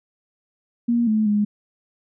sine tone with pitch steps, 236.4 / 216.3 / 207.8 Hz, A#3 / A3 / G#3, +24 / -29 / +1 cents, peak -16 dBFS, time 0.88-1.45 s, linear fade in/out 10 ms, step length 190 ms, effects none

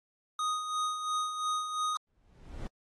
square tone with tremolo, 1244.5 Hz, D#6, in tune, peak -29 dBFS, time 0.39-1.97 s, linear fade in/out 2 ms, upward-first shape sine, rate 2.9 Hz, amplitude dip 55%
brown noise with exponential growth, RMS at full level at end -36 dBFS, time 2.07-2.67 s, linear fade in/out 1 ms, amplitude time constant 130 ms
effects low-pass 9000 Hz 12 dB/octave + AAC 32 kbps

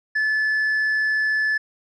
sine tone with tanh clipping, 1733 Hz, A6, 27 cents flat, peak -19 dBFS, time 0.15-1.58 s, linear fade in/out 10 ms, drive 2 dB, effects none

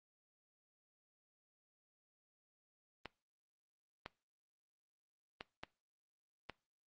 clicks, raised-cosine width 0.3 ms, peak -28 dBFS, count 5, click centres 3.057 / 4.061 / 5.409 / 5.635 / 6.497 s, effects noise-tail reverb RT60 0.3 s tail -22 dB re dry + Opus 24 kbps

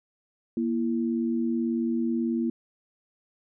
sine tone pair together, 236 / 334.3 Hz, A#3 / E4, +22 / +24 cents, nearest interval tritone, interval 602 cents, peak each -25 / -29 dBFS, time 0.57-2.5 s, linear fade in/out 2 ms, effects none

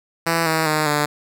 5% pulse tone with pitch steps, 166.1 / 159.89 / 153.91 / 148.15 Hz, E3 / D#3 / D#3 / D3, +13 / +47 / -18 / +15 cents, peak -6 dBFS, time 0.26-1.06 s, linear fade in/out 10 ms, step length 200 ms, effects none

